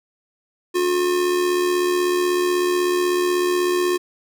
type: tone with amplitude modulation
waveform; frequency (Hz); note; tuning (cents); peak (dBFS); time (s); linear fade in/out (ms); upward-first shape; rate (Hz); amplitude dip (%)
square; 358.9; F4; +47; -16; 0.74-3.98; 20; sine; 76.2; 45
effects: none